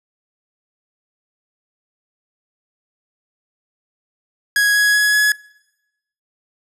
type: tone with pitch steps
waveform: 45% pulse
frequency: 1661.2 / 1670.8 / 1680.5 / 1690.2 Hz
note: G#6 / G#6 / G#6 / G#6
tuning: 0 / +10 / +20 / +30 cents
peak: -12 dBFS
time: 4.56-5.32 s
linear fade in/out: 2 ms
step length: 190 ms
effects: noise-tail reverb RT60 0.9 s tail -23 dB re dry + resampled to 32000 Hz